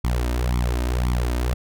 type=tone with flanger; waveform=sawtooth; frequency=60.8 Hz; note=B1; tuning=26 cents flat; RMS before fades=-22 dBFS; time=0.04-1.54 s; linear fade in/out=5 ms; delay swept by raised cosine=0.88 to 3.28 ms; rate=1.9 Hz; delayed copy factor=+0.9; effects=none